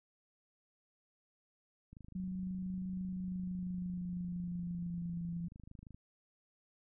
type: click train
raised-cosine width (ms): 5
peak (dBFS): -40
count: 105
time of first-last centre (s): 1.93-5.945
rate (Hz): 25.9
type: tone with pitch glide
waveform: sine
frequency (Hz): 185 to 170.63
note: F#3 to F3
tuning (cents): 0 to -40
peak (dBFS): -37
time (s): 2.15-5.48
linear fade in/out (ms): 5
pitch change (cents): -140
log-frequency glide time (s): 3.04-5.24
effects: none